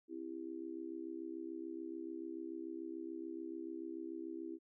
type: tone with amplitude modulation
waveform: sine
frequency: 329.6 Hz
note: E4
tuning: in tune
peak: -38 dBFS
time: 0.08-4.59 s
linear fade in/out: 50 ms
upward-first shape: sine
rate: 66.9 Hz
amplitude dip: 95%
effects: none